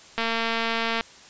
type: click train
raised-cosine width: 0.3 ms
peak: -10 dBFS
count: 190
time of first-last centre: 0.18-1.009 s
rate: 228 Hz
effects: white hiss -48 dBFS RMS until 1.29 s + resampled to 16000 Hz